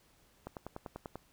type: click train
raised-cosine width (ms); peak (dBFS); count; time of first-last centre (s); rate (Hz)
1; -27; 8; 0.47-1.156; 10.2
effects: pink hiss -67 dBFS RMS until 1.32 s